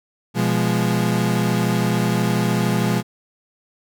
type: chord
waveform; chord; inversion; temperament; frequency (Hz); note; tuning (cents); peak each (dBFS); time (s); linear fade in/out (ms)
35% pulse; F diminished; second; equal; 123.47 / 174.61 / 207.7; Cb3 / F3 / Ab3; 0 / 0 / 0; -20; 0.34-3.03; 50
effects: none